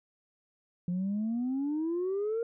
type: exponential sweep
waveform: sine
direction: up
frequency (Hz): 173.4 to 470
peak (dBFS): -27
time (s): 0.88-2.43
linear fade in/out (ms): 2
effects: tanh soft clip ceiling -26 dBFS